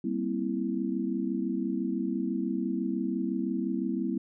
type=chord; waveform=sine; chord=C dominant seventh; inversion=second; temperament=equal with one note detuned; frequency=196 / 235.7 / 261.6 / 329.6 Hz; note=G3 / Bb3 / C4 / E4; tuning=0 / +19 / 0 / 0 cents; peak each=-33 dBFS; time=0.04-4.18 s; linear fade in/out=5 ms; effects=none